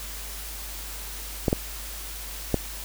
clicks, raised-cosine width 2 ms, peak -7 dBFS, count 3, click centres 1.482 / 1.529 / 2.543 s, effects added 50 Hz sine -38 dBFS peak until 2.84 s + white hiss -38 dBFS RMS until 2.84 s

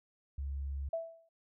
sine tone, 69.3 Hz, C#2, in tune, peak -35 dBFS, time 0.38-0.89 s, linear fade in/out 5 ms
sine tone with exponential decay, 659.3 Hz, E5, in tune, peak -30 dBFS, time 0.93-1.29 s, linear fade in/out 5 ms, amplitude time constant 78 ms
effects none

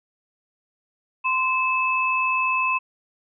sine tone pair together, 1034 / 2606 Hz, C6 / E7, -21 / -20 cents, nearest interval octave + major third, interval 1601 cents, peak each -22 dBFS, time 1.24-2.79 s, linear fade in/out 20 ms, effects none

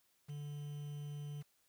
triangle tone with quantisation, 146.1 Hz, D3, 9 cents flat, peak -40 dBFS, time 0.28-1.43 s, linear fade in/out 20 ms, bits 10, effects white hiss -75 dBFS RMS until 1.68 s

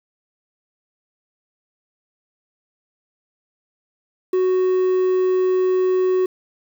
triangle tone with quantisation, 370 Hz, F#4, in tune, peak -13 dBFS, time 4.33-6.26 s, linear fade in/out 5 ms, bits 7, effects none

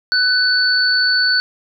sine tone pair together, 1499 / 4466 Hz, F#6 / C#8, +22 / +12 cents, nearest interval octave + perfect fifth, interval 1890 cents, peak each -15 dBFS, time 0.12-1.4 s, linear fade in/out 0 ms, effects none

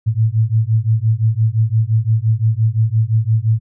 sine beating tone pair, 108.3 / 114.1 Hz, A2 / A#2, -27 / -37 cents, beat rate 5.8 Hz, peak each -15 dBFS, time 0.06-3.6 s, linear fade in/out 20 ms, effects none

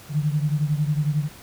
sine beating tone pair, 146.83 / 157.83 Hz, D3 / D#3, 0 / +25 cents, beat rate 11 Hz, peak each -21 / -25 dBFS, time 0.09-1.29 s, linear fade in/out 50 ms, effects pink hiss -45 dBFS RMS until 1.42 s

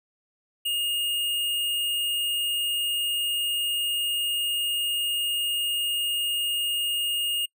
square tone, 2845 Hz, F7, 31 cents sharp, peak -25 dBFS, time 0.65-7.46 s, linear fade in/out 10 ms, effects noise-tail reverb RT60 0.1 s tail -25 dB re dry

